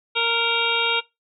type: harmonic tone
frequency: 464.4 Hz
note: A#4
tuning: 7 cents flat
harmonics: 1 / 2 / 3 / 5 / 6 / 7 / 8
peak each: -28 / -28 / -27 / -25 / -25 / -27 / -25 dBFS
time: 0.15-1.01 s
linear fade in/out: 20 ms
effects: noise-tail reverb RT60 0.2 s tail -21 dB re dry